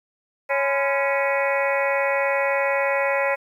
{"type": "harmonic tone with a mistuned harmonic", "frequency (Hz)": 277.2, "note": "C#4", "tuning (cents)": 0, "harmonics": [2, 3, 4, 5, 6, 7, 8, 9], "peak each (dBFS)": [-22, -29, -29, -32, -33, -27, -29, -31], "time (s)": [0.49, 3.36], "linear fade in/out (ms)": 20, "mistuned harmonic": 4, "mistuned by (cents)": -150, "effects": ["9-bit"]}